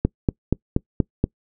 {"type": "click train", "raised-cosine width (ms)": 3, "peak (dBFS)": -4, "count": 6, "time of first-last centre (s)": [0.05, 1.24], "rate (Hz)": 4.2, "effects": ["noise-tail reverb RT60 0.1 s tail -25 dB re dry"]}